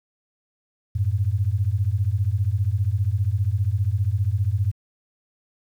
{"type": "beating tone pair", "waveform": "sine", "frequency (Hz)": [92.5, 107.5], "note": ["F#2", "A2"], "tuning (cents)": [0, -40], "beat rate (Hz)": 15, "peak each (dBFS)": -22, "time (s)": [0.95, 4.72], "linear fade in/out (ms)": 10, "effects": ["9-bit"]}